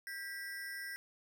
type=ring-modulated tone; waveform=square; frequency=1778 Hz; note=A6; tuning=18 cents sharp; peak=-39 dBFS; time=0.07-0.96 s; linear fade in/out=0 ms; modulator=175 Hz; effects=none